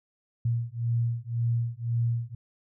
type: beating tone pair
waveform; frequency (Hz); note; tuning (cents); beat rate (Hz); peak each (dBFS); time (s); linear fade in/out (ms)
sine; 116.54 / 118.44; A#2 / A#2; 0 / +28; 1.9; -28; 0.45-2.35; 5
effects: none